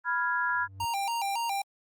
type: chord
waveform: sine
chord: F diminished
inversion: second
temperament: equal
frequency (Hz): 987.8 / 1396.9 / 1661.2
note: Cb6 / F6 / Ab6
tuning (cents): 0 / 0 / 0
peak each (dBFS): -30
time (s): 0.04-0.68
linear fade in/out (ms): 50
type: tone with exponential growth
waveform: triangle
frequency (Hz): 96.5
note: G2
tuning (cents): -27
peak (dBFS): -35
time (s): 0.34-0.85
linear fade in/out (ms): 5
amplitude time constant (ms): 110
type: tone with vibrato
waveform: square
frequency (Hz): 859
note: A5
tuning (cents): -42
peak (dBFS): -29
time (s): 0.8-1.62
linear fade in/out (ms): 5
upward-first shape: square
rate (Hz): 3.6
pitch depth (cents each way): 140
effects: Opus 24 kbps